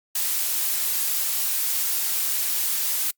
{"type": "noise", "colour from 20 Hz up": "blue", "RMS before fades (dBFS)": -24, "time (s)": [0.15, 3.11], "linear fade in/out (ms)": 5, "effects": ["noise-tail reverb RT60 0.1 s tail -26 dB re dry", "Opus 48 kbps"]}